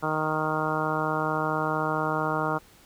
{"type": "harmonic tone", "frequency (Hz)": 155.56, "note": "D#3", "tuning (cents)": 0, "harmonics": [1, 2, 3, 4, 5, 6, 7, 8, 9], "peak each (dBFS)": [-33, -33, -33, -33, -33, -33, -33, -33, -33], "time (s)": [0.02, 2.59], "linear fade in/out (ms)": 20, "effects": ["pink hiss -55 dBFS RMS until 2.85 s"]}